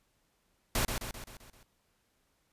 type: noise with echo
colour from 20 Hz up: pink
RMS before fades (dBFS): -29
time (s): 0.75-0.85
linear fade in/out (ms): 2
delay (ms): 130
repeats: 6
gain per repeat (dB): -5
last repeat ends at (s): 1.63
effects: pink hiss -74 dBFS RMS until 2.52 s + resampled to 32000 Hz